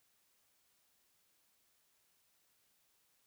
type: silence
effects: white hiss -75 dBFS RMS until 3.26 s